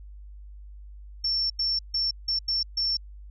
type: tone bursts at uneven times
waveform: sine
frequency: 5420 Hz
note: E8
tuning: 47 cents sharp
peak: -23 dBFS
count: 6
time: 1.24-1.5 / 1.59-1.79 / 1.94-2.11 / 2.28-2.39 / 2.48-2.63 / 2.77-2.97 s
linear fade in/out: 5 ms
effects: added 50 Hz sine -41 dBFS peak until 3.3 s